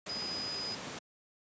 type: tone in noise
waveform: sine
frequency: 4978 Hz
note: D#8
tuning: in tune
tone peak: -36 dBFS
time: 0.09-0.75 s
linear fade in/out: 5 ms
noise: pink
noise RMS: -41 dBFS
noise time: 0.06-0.99 s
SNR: +2 dB
effects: high-pass 150 Hz 12 dB/octave + resampled to 16000 Hz